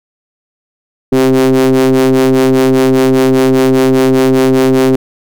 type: ring-modulated tone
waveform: square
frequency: 65.1 Hz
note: C2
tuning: 8 cents flat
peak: -4 dBFS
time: 1.12-4.96 s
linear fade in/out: 5 ms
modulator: 328 Hz
effects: none